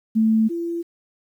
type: tone pair in turn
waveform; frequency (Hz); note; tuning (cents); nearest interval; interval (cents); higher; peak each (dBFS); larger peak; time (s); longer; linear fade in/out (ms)
sine; 220.9 / 339.2; A3 / E4; +7 / +50; perfect fifth; 743; second; -14 / -23; first; 0.15-0.49 / 0.49-0.83; neither; 20
effects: 9-bit